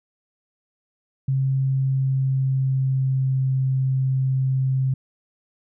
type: tone with pitch glide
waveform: sine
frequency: 134 to 132.08 Hz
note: C3 to C3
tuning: +42 to +17 cents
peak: -18 dBFS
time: 1.28-4.94 s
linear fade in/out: 5 ms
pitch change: -25 cents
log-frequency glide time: 1.58-3.52 s
effects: none